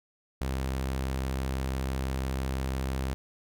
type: tone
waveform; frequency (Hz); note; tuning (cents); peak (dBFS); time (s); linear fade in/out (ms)
sawtooth; 66; C2; +16; -25; 0.41-3.14; 0
effects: none